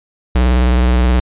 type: tone with vibrato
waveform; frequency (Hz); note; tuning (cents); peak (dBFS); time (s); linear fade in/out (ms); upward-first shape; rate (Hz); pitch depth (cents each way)
square; 61.8; B1; +2; -10; 0.35-1.2; 5; sine; 19; 68
effects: resampled to 8000 Hz